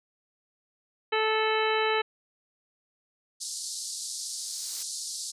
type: harmonic tone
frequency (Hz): 437.2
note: A4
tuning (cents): -11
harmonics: 1 / 2 / 3 / 4 / 5 / 6 / 7 / 9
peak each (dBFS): -27 / -30 / -32 / -33 / -34 / -35 / -35 / -37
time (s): 1.12-2.02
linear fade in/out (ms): 10
type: band-pass noise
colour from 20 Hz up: pink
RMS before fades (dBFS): -36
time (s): 3.4-5.32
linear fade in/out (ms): 20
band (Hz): 4200 to 10000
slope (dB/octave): 48
type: noise with exponential growth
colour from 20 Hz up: blue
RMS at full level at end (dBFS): -37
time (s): 3.81-4.83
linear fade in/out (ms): 5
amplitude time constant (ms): 220
effects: resampled to 32000 Hz